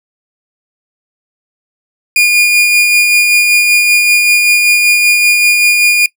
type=tone with tremolo; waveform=40% pulse; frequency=2430 Hz; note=D#7; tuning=42 cents flat; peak=-4 dBFS; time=2.16-6.06 s; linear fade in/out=2 ms; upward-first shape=sine; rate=5.2 Hz; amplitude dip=30%; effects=noise-tail reverb RT60 0.1 s tail -21 dB re dry